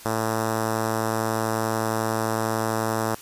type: tone with notch filter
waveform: 5% pulse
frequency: 111.2 Hz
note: A2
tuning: 19 cents sharp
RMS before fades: -25 dBFS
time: 0.05-3.15 s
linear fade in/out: 5 ms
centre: 3100 Hz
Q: 0.87
effects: white hiss -44 dBFS RMS until 3.21 s + resampled to 32000 Hz